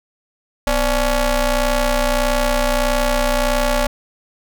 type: ring-modulated tone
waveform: sawtooth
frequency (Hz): 277.2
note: C#4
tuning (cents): 0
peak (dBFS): -8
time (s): 0.67-3.87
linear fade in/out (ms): 2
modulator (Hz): 308
effects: none